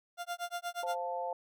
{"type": "tone with tremolo", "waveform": "30% pulse", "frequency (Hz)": 698.5, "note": "F5", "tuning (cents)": 0, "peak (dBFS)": -31, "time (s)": [0.17, 0.96], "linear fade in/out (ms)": 50, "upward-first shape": "sine", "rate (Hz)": 8.4, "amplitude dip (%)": 100}
{"type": "chord", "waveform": "sine", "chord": "F major", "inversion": "second", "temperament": "equal", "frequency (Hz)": [523.3, 698.5, 880], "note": ["C5", "F5", "A5"], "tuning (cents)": [0, 0, 0], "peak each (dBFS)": -38, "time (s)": [0.83, 1.33], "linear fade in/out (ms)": 2}
{"effects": []}